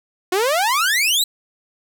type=exponential sweep; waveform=sawtooth; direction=up; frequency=351.6 to 4102 Hz; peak=-12 dBFS; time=0.32-1.24 s; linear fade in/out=5 ms; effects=none